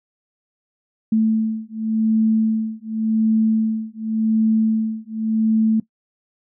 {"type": "beating tone pair", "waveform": "sine", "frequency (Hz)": [220, 220.89], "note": ["A3", "A3"], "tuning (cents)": [0, 7], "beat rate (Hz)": 0.89, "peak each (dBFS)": -19, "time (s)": [1.12, 5.8], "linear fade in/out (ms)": 5, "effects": ["noise-tail reverb RT60 0.1 s tail -18 dB re dry"]}